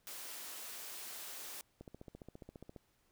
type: high-pass noise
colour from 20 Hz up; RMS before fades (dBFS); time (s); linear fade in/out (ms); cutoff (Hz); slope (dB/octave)
white; -47; 0.07-1.61; 0; 300; 12
type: click train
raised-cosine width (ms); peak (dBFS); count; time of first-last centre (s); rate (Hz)
2; -36; 15; 1.81-2.762; 14.7
effects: pink hiss -75 dBFS RMS until 3.11 s